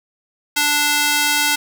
square tone with high-pass filter, 293.7 Hz, D4, in tune, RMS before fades -17 dBFS, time 0.56-1.56 s, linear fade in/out 10 ms, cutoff 1500 Hz, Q 0.58, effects none

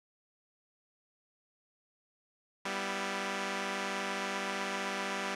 5% pulse chord, E minor, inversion first, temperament equal with one note detuned, 196 / 246.9 / 331.9 Hz, G3 / B3 / E4, 0 / 0 / +12 cents, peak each -24 / -28 / -30 dBFS, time 2.65-5.35 s, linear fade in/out 5 ms, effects low-pass 7000 Hz 12 dB/octave

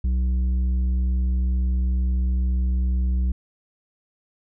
triangle tone with tanh clipping, 62.7 Hz, B1, 27 cents sharp, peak -20 dBFS, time 0.04-3.32 s, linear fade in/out 5 ms, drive 11 dB, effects none

